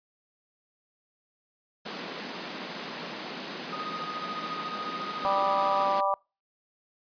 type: high-pass noise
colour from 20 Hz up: pink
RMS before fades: -37 dBFS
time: 1.85-6.01 s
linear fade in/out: 10 ms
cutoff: 170 Hz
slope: 48 dB/octave
type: tone with tremolo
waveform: triangle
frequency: 1244.5 Hz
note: D#6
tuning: in tune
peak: -30 dBFS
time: 3.72-5.85 s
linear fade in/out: 10 ms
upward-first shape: sine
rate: 14 Hz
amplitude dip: 60%
type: harmonic tone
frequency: 196 Hz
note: G3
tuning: in tune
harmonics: 3 / 4 / 5 / 6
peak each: -29 / -29 / -29 / -29 dBFS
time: 5.25-6.14 s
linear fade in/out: 0 ms
effects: noise-tail reverb RT60 0.3 s tail -26 dB re dry + resampled to 11025 Hz